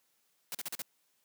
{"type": "noise bursts", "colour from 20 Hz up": "white", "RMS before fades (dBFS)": -38, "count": 5, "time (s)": [0.52, 0.819], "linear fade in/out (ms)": 0, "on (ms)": 27, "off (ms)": 41, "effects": ["white hiss -74 dBFS RMS until 1.24 s", "high-pass 150 Hz 12 dB/octave"]}